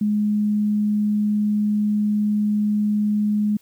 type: tone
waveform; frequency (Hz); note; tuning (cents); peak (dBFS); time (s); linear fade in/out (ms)
sine; 209.4; G#3; +15; -17; 0.01-3.57; 5
effects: white hiss -58 dBFS RMS until 3.61 s